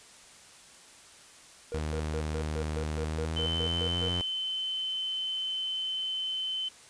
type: tone bursts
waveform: triangle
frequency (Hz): 473.1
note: A#4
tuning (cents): +26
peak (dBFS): -32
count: 12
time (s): 1.72-4.088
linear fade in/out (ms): 0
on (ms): 69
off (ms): 140
type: tone with pitch glide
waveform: sawtooth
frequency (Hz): 77 to 87.94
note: D#2 to F2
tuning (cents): -17 to +13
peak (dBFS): -27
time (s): 1.74-4.21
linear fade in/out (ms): 0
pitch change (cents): +230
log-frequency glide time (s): 3.01-4.04
type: tone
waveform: sine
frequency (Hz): 3062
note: G7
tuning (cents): -41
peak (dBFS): -30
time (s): 3.36-6.69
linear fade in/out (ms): 10
effects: white hiss -53 dBFS RMS until 6.89 s + resampled to 22050 Hz